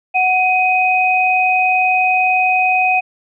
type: tone pair together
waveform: sine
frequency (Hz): 740 / 2509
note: F#5 / D#7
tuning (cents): 0 / +14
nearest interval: octave + major sixth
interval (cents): 2114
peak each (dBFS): -14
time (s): 0.14-3.01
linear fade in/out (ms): 20
effects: none